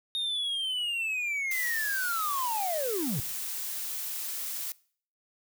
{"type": "linear sweep", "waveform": "triangle", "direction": "down", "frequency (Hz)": [3709, 110], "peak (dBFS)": -27, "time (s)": [0.15, 3.2], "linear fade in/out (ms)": 0}
{"type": "noise", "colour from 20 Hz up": "blue", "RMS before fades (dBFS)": -35, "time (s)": [1.51, 4.72], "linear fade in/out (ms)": 2}
{"effects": ["noise-tail reverb RT60 0.5 s tail -22 dB re dry"]}